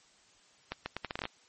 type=accelerating click train; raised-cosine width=0.3 ms; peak=-18 dBFS; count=10; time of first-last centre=0.72-1.254 s; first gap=140 ms; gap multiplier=0.76; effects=white hiss -63 dBFS RMS until 1.48 s + MP3 32 kbps